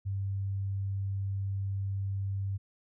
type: tone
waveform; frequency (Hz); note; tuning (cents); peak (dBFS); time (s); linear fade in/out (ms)
sine; 98; G2; 0; -30; 0.05-2.58; 20
effects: none